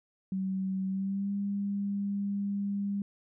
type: tone with pitch glide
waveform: sine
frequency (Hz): 190.3 to 200.6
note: F#3 to G3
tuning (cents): +49 to +40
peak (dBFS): -29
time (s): 0.32-3.02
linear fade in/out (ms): 2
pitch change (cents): +91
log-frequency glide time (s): 0.88-1.32
effects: none